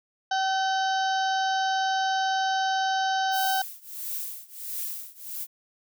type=harmonic tone; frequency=766 Hz; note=G5; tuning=40 cents flat; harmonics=1 / 2 / 4 / 5 / 6 / 7 / 8; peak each=-24 / -30 / -36 / -38 / -40 / -41 / -42 dBFS; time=0.31-3.62 s; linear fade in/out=5 ms
type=noise with tremolo; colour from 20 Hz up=violet; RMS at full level=-31 dBFS; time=3.31-5.47 s; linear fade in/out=50 ms; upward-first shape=triangle; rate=1.5 Hz; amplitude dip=95%
effects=none